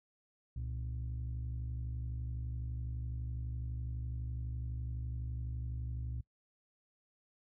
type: tone pair together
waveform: sine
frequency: 66 / 117.94 Hz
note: C2 / A#2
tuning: +16 / +21 cents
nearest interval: minor seventh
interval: 1005 cents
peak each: -37 / -39 dBFS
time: 0.56-6.21 s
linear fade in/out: 5 ms
effects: noise-tail reverb RT60 0.1 s tail -23 dB re dry + tanh soft clip ceiling -33 dBFS